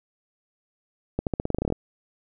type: accelerating click train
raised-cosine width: 2 ms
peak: -11 dBFS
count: 13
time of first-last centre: 1.19-1.724 s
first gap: 78 ms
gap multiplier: 0.89
effects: none